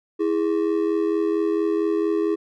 triangle ring-modulated tone, 370 Hz, F#4, in tune, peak -14 dBFS, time 0.19-2.36 s, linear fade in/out 20 ms, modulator 42.2 Hz, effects none

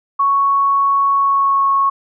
sine tone with pitch glide, 1110 to 1100.4 Hz, C#6 to C#6, +2 to -13 cents, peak -11 dBFS, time 0.19-1.9 s, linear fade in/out 10 ms, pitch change -15 cents, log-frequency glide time 1.14-1.65 s, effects none

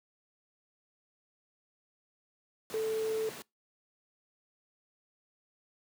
sine tone in noise, 440 Hz, A4, in tune, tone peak -29 dBFS, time 2.74-3.29 s, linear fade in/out 0 ms, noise pink, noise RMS -44 dBFS, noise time 2.7-3.42 s, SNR +12 dB, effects noise-tail reverb RT60 0.2 s tail -24 dB re dry + high-pass 200 Hz 12 dB/octave

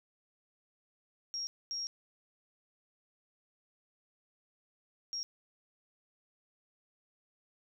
sine tone bursts at uneven times, 5588 Hz, F8, in tune, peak -35 dBFS, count 3, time 1.34-1.47 / 1.71-1.87 / 5.13-5.23 s, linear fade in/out 0 ms, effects 12-bit

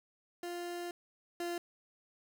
30% pulse tone pair in turn, 349.2 / 346.2 Hz, F4 / F4, 0 / -15 cents, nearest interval unison, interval 15 cents, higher first, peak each -36 / -33 dBFS, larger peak second, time 0.43-0.91 / 1.4-1.58 s, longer first, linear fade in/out 2 ms, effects none

